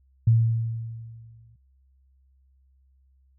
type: tone with exponential decay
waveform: sine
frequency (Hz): 114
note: A#2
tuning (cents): -38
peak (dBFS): -13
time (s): 0.27-1.56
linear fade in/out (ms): 5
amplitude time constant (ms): 280
effects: added 66 Hz sine -58 dBFS peak until 3.38 s